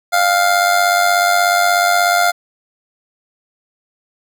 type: tone with amplitude modulation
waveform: 25% pulse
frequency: 701 Hz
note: F5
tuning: 6 cents sharp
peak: -5 dBFS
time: 0.12-2.32 s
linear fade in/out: 20 ms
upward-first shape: sine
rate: 96.6 Hz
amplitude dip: 55%
effects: none